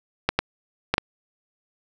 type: clicks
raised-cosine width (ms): 0.3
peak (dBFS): -3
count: 4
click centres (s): 0.29 / 0.39 / 0.94 / 0.981
effects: none